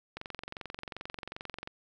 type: click train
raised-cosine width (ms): 0.3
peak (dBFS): -23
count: 35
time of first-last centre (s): 0.17-1.674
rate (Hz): 22.6
effects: none